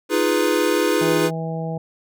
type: chord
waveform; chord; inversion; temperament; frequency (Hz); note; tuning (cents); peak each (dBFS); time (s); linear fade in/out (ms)
square; F half-diminished seventh; third; equal; 311.1 / 349.2 / 415.3 / 493.9; Eb4 / F4 / Ab4 / Cb5; 0 / 0 / 0 / 0; -23; 0.09-1.31; 50
type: harmonic tone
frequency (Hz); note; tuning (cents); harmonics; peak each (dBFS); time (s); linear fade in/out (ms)
162.6; E3; -23; 1 / 2 / 3 / 4 / 5; -25 / -37 / -31 / -32 / -34; 1.01-1.78; 5
effects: none